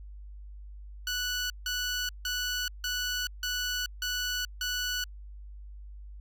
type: tone bursts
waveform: 15% pulse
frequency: 1480 Hz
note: F#6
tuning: in tune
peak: -23 dBFS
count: 7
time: 1.07-5.04 s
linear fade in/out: 2 ms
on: 430 ms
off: 160 ms
effects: added 50 Hz sine -42 dBFS peak until 6.2 s